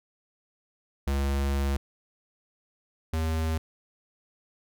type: tone pair in turn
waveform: square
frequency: 69.3 / 80.08 Hz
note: C#2 / E2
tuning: 0 / -50 cents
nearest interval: minor third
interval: 250 cents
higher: second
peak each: -25 / -26 dBFS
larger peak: first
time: 1.07-1.77 / 3.13-3.58 s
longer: first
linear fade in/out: 5 ms
effects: none